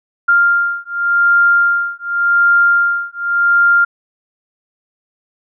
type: beating tone pair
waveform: sine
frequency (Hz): 1396.9 / 1397.78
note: F6 / F6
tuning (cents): 0 / +1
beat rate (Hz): 0.88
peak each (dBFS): -13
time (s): 0.28-3.85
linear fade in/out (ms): 10
effects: none